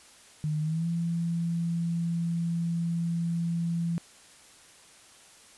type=tone with pitch glide; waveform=sine; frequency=153 to 168.79 Hz; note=D#3 to E3; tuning=-29 to +41 cents; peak=-26 dBFS; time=0.44-3.98 s; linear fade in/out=0 ms; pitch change=+170 cents; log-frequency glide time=0.61-0.87 s; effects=white hiss -54 dBFS RMS until 5.57 s + resampled to 24000 Hz